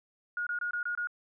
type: tone bursts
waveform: sine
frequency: 1438 Hz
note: F#6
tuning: 50 cents flat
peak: -30 dBFS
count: 6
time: 0.37-1.072 s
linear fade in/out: 2 ms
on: 97 ms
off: 24 ms
effects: none